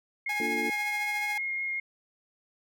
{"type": "tone with vibrato", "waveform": "sine", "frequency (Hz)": 2143, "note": "C7", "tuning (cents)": 41, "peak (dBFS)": -29, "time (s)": [0.26, 1.8], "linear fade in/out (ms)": 5, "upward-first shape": "sine", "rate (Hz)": 5.3, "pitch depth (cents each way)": 8}
{"type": "tone with tremolo", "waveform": "sawtooth", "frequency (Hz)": 830.6, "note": "G#5", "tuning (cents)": 0, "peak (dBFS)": -28, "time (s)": [0.29, 1.38], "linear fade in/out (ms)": 5, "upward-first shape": "triangle", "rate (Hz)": 14, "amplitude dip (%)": 45}
{"type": "chord", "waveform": "sine", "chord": "Bb major seventh", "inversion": "none", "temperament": "equal", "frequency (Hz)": [233.1, 293.7, 349.2, 440], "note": ["Bb3", "D4", "F4", "A4"], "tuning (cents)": [0, 0, 0, 0], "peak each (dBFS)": -36, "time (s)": [0.4, 0.7], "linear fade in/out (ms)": 2}
{"effects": []}